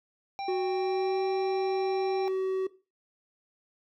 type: harmonic tone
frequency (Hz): 789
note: G5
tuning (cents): +11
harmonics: 1 / 3 / 5 / 7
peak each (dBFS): -32 / -43 / -48 / -48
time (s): 0.39-2.28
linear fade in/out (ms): 0
type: tone with pitch glide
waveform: triangle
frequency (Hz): 370 to 378.6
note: F#4 to F#4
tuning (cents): 0 to +40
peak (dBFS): -24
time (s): 0.48-2.67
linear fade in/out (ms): 5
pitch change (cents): +40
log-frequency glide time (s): 0.63-1.22
effects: noise-tail reverb RT60 0.3 s tail -17 dB re dry